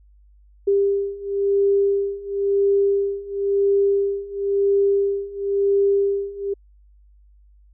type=beating tone pair; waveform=sine; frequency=397.8 / 398.77 Hz; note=G4 / G4; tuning=+25 / +30 cents; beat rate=0.97 Hz; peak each=-21 / -19 dBFS; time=0.67-6.54 s; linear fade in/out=10 ms; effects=added 50 Hz sine -49 dBFS peak until 7.73 s